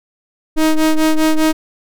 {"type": "ring-modulated tone", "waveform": "square", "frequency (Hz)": 157.5, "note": "D#3", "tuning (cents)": 21, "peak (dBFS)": -8, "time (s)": [0.56, 1.53], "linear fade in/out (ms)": 20, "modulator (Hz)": 155, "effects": []}